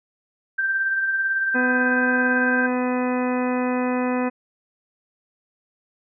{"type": "tone with tremolo", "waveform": "sine", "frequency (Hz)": 1568, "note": "G6", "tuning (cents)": 0, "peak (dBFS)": -18, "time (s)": [0.58, 2.67], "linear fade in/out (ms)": 10, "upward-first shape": "sine", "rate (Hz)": 18, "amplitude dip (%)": 35}
{"type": "harmonic tone", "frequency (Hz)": 250.6, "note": "B3", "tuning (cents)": 25, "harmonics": [1, 2, 3, 4, 5, 6, 7, 8, 10], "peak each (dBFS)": [-22, -26, -31, -31, -36, -38, -37, -38, -37], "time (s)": [1.54, 4.3], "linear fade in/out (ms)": 20}
{"effects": []}